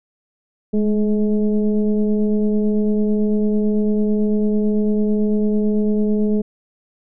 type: tone with frequency modulation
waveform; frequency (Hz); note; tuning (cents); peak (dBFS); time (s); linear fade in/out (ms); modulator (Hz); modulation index
sine; 209.5; G#3; +15; -14; 0.73-6.42; 10; 214; 0.93
effects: none